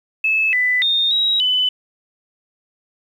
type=tone with pitch steps; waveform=sine; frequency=2606 / 1994 / 3662 / 3834 / 3007 Hz; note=E7 / B6 / A#7 / A#7 / F#7; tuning=-20 / +16 / -32 / +48 / +27 cents; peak=-14 dBFS; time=0.24-1.69 s; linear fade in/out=5 ms; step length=290 ms; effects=8-bit